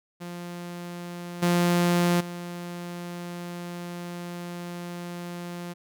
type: tone with level steps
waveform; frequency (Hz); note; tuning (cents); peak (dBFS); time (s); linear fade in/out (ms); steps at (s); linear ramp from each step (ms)
sawtooth; 174.61; F3; 0; -31 / -16 / -30; 0.2-5.74; 20; 1.42 / 2.2; 10
effects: none